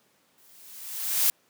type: noise with exponential growth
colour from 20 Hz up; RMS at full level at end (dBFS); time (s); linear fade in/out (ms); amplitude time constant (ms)
blue; -20; 0.38-1.3; 1; 200
effects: pink hiss -65 dBFS RMS until 1.49 s + high-pass 200 Hz 12 dB/octave